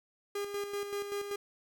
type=tone with tremolo; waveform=45% pulse; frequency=405.6 Hz; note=G#4; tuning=41 cents flat; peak=-33 dBFS; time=0.35-1.36 s; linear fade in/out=5 ms; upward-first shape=square; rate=5.2 Hz; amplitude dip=50%; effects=none